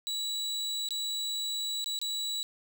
35% pulse tone with dropouts, 3916 Hz, B7, 15 cents flat, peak -29 dBFS, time 0.07-2.43 s, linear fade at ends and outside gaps 0 ms, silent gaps 0.888-0.907 / 1.843-1.86 / 1.99-2.015 s, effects 10-bit

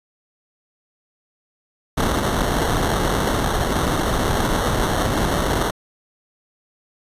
pink noise with sample-and-hold, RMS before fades -20 dBFS, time 1.97-5.71 s, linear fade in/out 10 ms, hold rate 2450 Hz, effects resampled to 32000 Hz

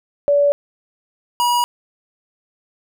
sine / square tone pair in turn, 574 / 965.3 Hz, D5 / B5, -40 / -40 cents, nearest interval major sixth, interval 900 cents, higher second, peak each -11 / -15 dBFS, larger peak first, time 0.28-0.52 / 1.4-1.64 s, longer neither, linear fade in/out 0 ms, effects none

